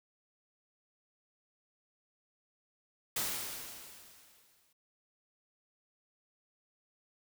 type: noise with exponential decay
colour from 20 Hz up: white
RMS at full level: -33 dBFS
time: 3.16-4.73 s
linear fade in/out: 5 ms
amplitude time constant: 340 ms
effects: none